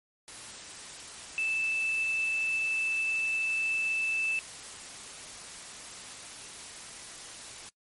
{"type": "tone in noise", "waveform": "sine", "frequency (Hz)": 2637, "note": "E7", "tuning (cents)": 0, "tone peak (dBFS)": -27, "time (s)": [1.38, 4.39], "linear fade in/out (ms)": 0, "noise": "white", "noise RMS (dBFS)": -44, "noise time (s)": [0.28, 7.69], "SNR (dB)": 14, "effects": ["noise-tail reverb RT60 0.1 s tail -21 dB re dry", "MP3 48 kbps"]}